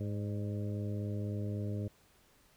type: harmonic tone with a mistuned harmonic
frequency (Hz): 103.83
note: G#2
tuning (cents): 0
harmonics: 1 / 2 / 3 / 4 / 5 / 6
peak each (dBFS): -35 / -41 / -45 / -47 / -49 / -51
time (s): 0-1.88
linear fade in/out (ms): 5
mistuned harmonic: 6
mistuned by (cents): -43
effects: pink hiss -66 dBFS RMS until 2.56 s